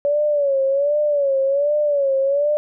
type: tone with vibrato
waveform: sine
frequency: 567 Hz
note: C#5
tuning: 39 cents sharp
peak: -15 dBFS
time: 0.05-2.57 s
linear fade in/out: 0 ms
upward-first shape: sine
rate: 1.3 Hz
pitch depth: 93 cents each way
effects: none